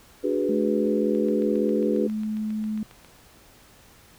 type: chord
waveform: sine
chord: G# half-diminished seventh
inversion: second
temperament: equal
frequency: 293.7 / 370 / 415.3 / 493.9 Hz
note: D4 / F#4 / G#4 / B4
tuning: 0 / 0 / 0 / 0 cents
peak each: -27 dBFS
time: 0.23-2.08 s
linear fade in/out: 20 ms
type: tone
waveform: sine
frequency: 215.2 Hz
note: A3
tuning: 38 cents flat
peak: -25 dBFS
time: 0.49-2.83 s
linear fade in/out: 2 ms
type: click train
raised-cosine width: 0.3 ms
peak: -31 dBFS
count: 15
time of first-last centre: 1.15-3.047 s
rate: 7.38 Hz
effects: pink hiss -53 dBFS RMS until 4.18 s